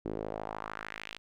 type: tone with band-pass filter sweep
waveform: sawtooth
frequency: 53.3 Hz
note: G#1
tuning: 46 cents sharp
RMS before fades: -40 dBFS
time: 0.05-1.18 s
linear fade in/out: 0 ms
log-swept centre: 340 to 3200 Hz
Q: 2.1
effects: none